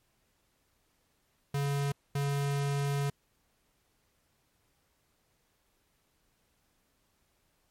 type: tone bursts at uneven times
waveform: square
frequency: 141.3 Hz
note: C#3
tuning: 34 cents sharp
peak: -29 dBFS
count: 2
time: 1.54-1.92 / 2.15-3.1 s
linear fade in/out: 5 ms
effects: pink hiss -73 dBFS RMS until 7.7 s + MP3 64 kbps